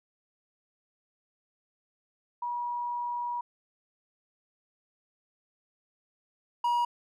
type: tone pair in turn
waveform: sine / triangle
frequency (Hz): 963 / 957.9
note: B5 / A#5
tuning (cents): -44 / +47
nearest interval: unison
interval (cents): 9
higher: first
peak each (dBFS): -30 / -22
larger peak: second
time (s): 2.42-3.41 / 6.64-6.85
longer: first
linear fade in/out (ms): 5
effects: none